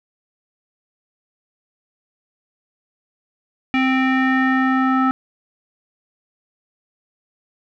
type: tone with low-pass filter sweep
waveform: square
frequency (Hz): 261.7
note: C4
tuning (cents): 0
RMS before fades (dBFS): -17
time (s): 3.74-5.11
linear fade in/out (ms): 0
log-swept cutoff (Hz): 2400 to 1400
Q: 4.4
effects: none